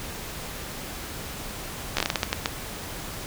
slowing click train, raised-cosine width 0.2 ms, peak -5 dBFS, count 10, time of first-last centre 1.97-2.459 s, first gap 14 ms, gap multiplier 1.32, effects pink hiss -36 dBFS RMS until 3.26 s

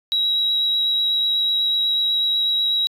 sine tone with vibrato, 3861 Hz, B7, 40 cents flat, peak -16 dBFS, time 0.12-2.87 s, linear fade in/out 0 ms, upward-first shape triangle, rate 8.1 Hz, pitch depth 12 cents each way, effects tanh soft clip ceiling -12 dBFS

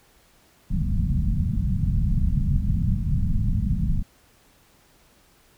pink low-pass noise, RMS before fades -22 dBFS, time 0.7-4.03 s, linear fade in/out 10 ms, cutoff 210 Hz, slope 48 dB/octave, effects pink hiss -58 dBFS RMS until 5.57 s

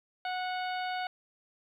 harmonic tone with a mistuned harmonic, 735 Hz, F#5, 12 cents flat, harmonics 1 / 2 / 3 / 4 / 5 / 6, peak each -33 / -39 / -43 / -45 / -47 / -49 dBFS, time 0.25-1.07 s, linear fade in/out 2 ms, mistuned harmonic 6, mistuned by +18 cents, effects 11-bit

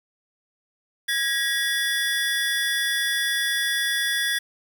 square tone cluster, 1650 / 1910 / 3432 Hz, G#6 / A#6 / A7, -12 / +42 / -44 cents, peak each -27 dBFS, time 1.08-4.39 s, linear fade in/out 10 ms, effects 8-bit

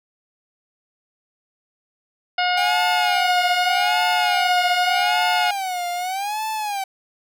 harmonic tone, 720 Hz, F#5, 47 cents flat, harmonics 1 / 2 / 3 / 4 / 5 / 6 / 7, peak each -20 / -24 / -26 / -26 / -33 / -33 / -33 dBFS, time 2.38-5.51 s, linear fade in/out 5 ms
45% pulse tone with vibrato, 784 Hz, G5, in tune, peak -23 dBFS, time 2.57-6.84 s, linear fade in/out 5 ms, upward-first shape sine, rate 0.83 Hz, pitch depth 190 cents each way
effects none

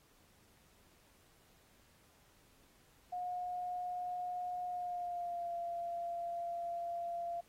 sine tone with pitch glide, 720 to 688.7 Hz, F#5 to F5, -47 to -24 cents, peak -37 dBFS, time 3.12-7.41 s, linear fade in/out 10 ms, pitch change -77 cents, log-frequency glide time 4.67-5.52 s, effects pink hiss -68 dBFS RMS until 7.48 s + AAC 48 kbps

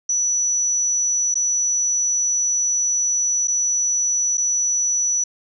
sine tone with dropouts, 5920 Hz, F#8, in tune, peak -17 dBFS, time 0.09-5.24 s, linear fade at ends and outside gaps 5 ms, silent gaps 1.343-1.354 / 3.474-3.48 / 4.373-4.378 s, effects none

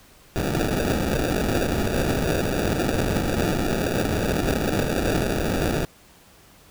white noise with sample-and-hold, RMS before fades -23 dBFS, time 0.36-5.85 s, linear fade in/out 0 ms, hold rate 1050 Hz, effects pink hiss -52 dBFS RMS until 6.7 s

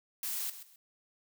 blue noise with echo, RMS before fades -36 dBFS, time 0.23-0.5 s, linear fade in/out 2 ms, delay 130 ms, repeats 2, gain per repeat -12 dB, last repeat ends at 0.76 s, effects none

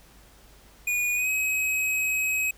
square tone with pitch glide, 2451 to 2543 Hz, D#7 to D#7, -27 to +37 cents, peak -24 dBFS, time 0.87-2.51 s, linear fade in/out 5 ms, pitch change +64 cents, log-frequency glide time 1.15-1.29 s, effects added 50 Hz sine -54 dBFS peak until 2.57 s + pink hiss -55 dBFS RMS until 2.57 s

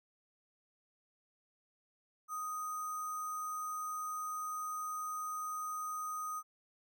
sine tone with sample-and-hold, 1244.5 Hz, D#6, in tune, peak -37 dBFS, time 2.28-6.43 s, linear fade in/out 50 ms, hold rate 7350 Hz, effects none

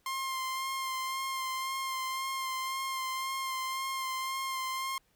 sawtooth tone with vibrato, 1056 Hz, C6, 16 cents sharp, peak -29 dBFS, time 0.06-4.98 s, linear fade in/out 2 ms, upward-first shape sine, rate 1.9 Hz, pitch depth 19 cents each way, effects pink hiss -71 dBFS RMS until 5.15 s

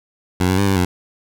15% pulse tone with pitch steps, 90.8 / 93.5 / 100 / 97.2 / 89.8 Hz, F#2 / F#2 / G2 / G2 / F2, -32 / +19 / +35 / -14 / +49 cents, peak -8 dBFS, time 0.4-0.85 s, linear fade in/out 5 ms, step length 90 ms, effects none

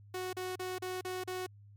sawtooth tone bursts, 368.6 Hz, F#4, 7 cents flat, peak -32 dBFS, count 6, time 0.14-1.465 s, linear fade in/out 5 ms, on 190 ms, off 37 ms, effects added 102 Hz sine -53 dBFS peak until 1.76 s + MP3 96 kbps

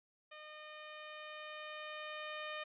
10% pulse tone with level ramp, 610 Hz, D#5, 34 cents flat, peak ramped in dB -42 to -32 dBFS, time 0.31-2.64 s, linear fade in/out 10 ms, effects resampled to 8000 Hz

